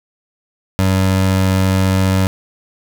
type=tone; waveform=25% pulse; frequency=94.8 Hz; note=F#2; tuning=43 cents sharp; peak=-8 dBFS; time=0.79-2.27 s; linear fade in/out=0 ms; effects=none